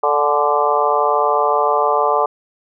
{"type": "harmonic tone with a mistuned harmonic", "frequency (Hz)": 146.83, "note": "D3", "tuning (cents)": 0, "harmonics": [3, 4, 5, 6, 7, 8], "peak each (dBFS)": [-20, -20, -20, -20, -20, -20], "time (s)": [0.03, 2.26], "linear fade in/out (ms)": 5, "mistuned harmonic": 6, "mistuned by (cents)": -41, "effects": []}